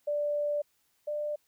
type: tone pair in turn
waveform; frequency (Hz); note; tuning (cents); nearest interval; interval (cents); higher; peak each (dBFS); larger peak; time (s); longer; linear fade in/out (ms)
sine; 587.3 / 594.8; D5 / D5; 0 / +22; unison; 22; second; -27 / -30; first; 0.07-0.62 / 1.07-1.36; first; 10
effects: white hiss -72 dBFS RMS until 1.47 s